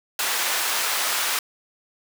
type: high-pass noise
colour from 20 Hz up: pink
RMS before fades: -24 dBFS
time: 0.19-1.39 s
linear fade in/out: 2 ms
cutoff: 1000 Hz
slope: 12 dB/octave
effects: none